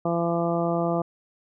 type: harmonic tone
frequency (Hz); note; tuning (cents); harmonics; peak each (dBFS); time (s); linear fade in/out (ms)
169.7; F3; -49; 1 / 2 / 3 / 4 / 5 / 6 / 7; -27 / -28 / -29 / -27 / -35 / -38 / -34; 0.05-1.02; 5
effects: none